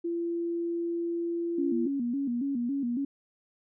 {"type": "tone", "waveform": "sine", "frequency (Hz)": 340.1, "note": "F4", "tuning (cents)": -46, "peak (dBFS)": -28, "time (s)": [0.04, 1.88], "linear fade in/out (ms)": 10}
{"type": "tone with vibrato", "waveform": "sine", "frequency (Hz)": 258.2, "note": "C4", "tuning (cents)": -23, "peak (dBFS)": -27, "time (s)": [1.58, 3.05], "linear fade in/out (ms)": 5, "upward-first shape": "square", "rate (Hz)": 3.6, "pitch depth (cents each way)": 130}
{"effects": []}